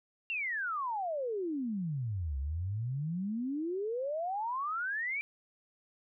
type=exponential two-way sweep; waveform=sine; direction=down then up; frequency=2794 to 65.7 to 2366 Hz; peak=-32 dBFS; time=0.3-5.21 s; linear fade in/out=0 ms; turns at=2.38 s; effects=none